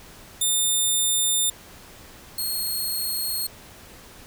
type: tone pair in turn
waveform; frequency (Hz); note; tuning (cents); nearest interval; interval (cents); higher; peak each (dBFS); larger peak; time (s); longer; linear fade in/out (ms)
10% pulse; 3600 / 4281; A7 / C8; +39 / +39; minor third; 300; second; -12 / -18; first; 0.41-1.5 / 2.38-3.47; neither; 5
effects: pink hiss -46 dBFS RMS until 4.26 s